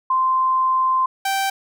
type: tone pair in turn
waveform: sine / sawtooth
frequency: 1041 / 779.9 Hz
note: C6 / G5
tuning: -9 / -9 cents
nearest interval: perfect fourth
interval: 500 cents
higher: first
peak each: -15 dBFS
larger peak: neither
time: 0.1-1.06 / 1.25-1.5 s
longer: first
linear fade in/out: 5 ms
effects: none